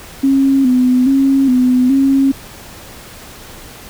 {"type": "tone with vibrato", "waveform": "sine", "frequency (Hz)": 261.6, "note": "C4", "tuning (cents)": 0, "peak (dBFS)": -8, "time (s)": [0.23, 2.32], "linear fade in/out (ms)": 10, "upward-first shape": "square", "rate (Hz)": 1.2, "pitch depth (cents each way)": 65, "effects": ["pink hiss -35 dBFS RMS until 3.89 s"]}